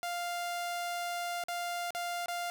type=tone with dropouts; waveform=sawtooth; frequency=698.5 Hz; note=F5; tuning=in tune; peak=-30 dBFS; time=0.03-2.5 s; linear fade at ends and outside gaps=0 ms; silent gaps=1.438-1.484 / 1.906-1.949 / 2.259-2.283 s; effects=none